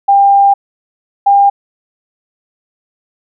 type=tone pair in turn; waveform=sine; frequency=797 / 801 Hz; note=G5 / G5; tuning=+28 / +37 cents; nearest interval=unison; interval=9 cents; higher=second; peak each=-4 dBFS; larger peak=neither; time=0.08-0.54 / 1.26-1.5 s; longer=first; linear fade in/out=10 ms; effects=none